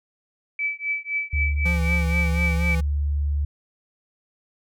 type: tone with tremolo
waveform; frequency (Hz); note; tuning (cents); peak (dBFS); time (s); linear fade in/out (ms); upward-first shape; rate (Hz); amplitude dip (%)
sine; 2305; D7; -33; -20; 0.59-2.75; 2; triangle; 3.9; 100
type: tone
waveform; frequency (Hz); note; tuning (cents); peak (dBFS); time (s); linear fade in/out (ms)
sine; 72.4; D2; -24; -20; 1.33-3.45; 5
type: tone with vibrato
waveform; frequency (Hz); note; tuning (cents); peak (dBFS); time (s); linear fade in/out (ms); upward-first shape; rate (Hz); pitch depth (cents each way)
square; 170; F3; -46; -26; 1.65-2.81; 10; sine; 4.2; 46
effects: none